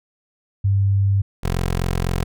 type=tone pair in turn; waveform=sine / 15% pulse; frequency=98.7 / 43.97 Hz; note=G2 / F1; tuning=+12 / +13 cents; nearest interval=octave + major second; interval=1399 cents; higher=first; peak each=-14 / -13 dBFS; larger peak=second; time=0.64-1.22 / 1.43-2.24 s; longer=second; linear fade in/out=10 ms; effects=none